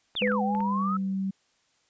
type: clicks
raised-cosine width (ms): 0.5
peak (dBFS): -26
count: 6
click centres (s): 0.153 / 0.222 / 0.275 / 0.319 / 0.55 / 0.605
type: exponential two-way sweep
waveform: sine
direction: down then up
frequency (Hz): 3729 to 740 to 1321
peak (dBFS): -27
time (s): 0.16-0.97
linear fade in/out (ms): 5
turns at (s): 0.42
type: tone with pitch glide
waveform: sine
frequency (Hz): 207.7 to 192.67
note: G#3 to G3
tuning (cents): 0 to -30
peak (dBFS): -26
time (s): 0.21-1.31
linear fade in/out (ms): 10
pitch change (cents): -130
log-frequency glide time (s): 0.41-0.92
type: tone with exponential decay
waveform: sine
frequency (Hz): 499.9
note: B4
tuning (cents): +21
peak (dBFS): -23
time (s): 0.22-1.14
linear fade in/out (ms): 1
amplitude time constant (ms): 200
effects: white hiss -68 dBFS RMS until 1.89 s + resampled to 16000 Hz